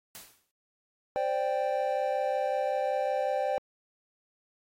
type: noise with exponential decay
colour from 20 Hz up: white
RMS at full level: -42 dBFS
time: 0.15-0.51 s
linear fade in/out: 0 ms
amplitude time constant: 77 ms
type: chord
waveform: triangle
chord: C suspended second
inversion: none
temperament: just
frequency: 523.3 / 588.7 / 784.9 Hz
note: C5 / D5 / G5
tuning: 0 / +4 / +2 cents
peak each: -29 dBFS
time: 1.16-3.58 s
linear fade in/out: 0 ms
effects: AAC 48 kbps